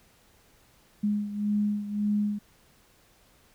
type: beating tone pair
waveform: sine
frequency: 207.1 / 208.9 Hz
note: G#3 / G#3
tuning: -5 / +10 cents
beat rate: 1.8 Hz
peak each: -26 / -31 dBFS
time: 1.03-2.39 s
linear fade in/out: 10 ms
effects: pink hiss -61 dBFS RMS until 3.54 s